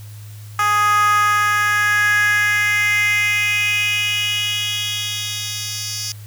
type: tone with high-pass filter sweep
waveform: 10% pulse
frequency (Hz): 415.9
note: G#4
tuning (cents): +2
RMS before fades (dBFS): -18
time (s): 0.59-6.12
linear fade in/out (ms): 2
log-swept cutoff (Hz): 1100 to 4600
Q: 5
effects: added 105 Hz sine -33 dBFS peak until 6.26 s + white hiss -46 dBFS RMS until 6.26 s